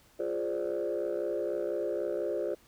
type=chord; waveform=sine; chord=D half-diminished seventh; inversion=first; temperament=equal; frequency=349.2 / 415.3 / 523.3 / 587.3 Hz; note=F4 / Ab4 / C5 / D5; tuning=0 / 0 / 0 / 0 cents; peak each=-34 dBFS; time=0.19-2.55 s; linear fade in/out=10 ms; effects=tanh soft clip ceiling -24 dBFS + pink hiss -62 dBFS RMS until 2.67 s